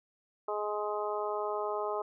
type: harmonic tone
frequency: 209.3 Hz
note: G#3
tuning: 14 cents sharp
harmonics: 2 / 3 / 4 / 5 / 6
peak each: -35 / -37 / -38 / -39 / -40 dBFS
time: 0.48-2.02 s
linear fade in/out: 5 ms
effects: none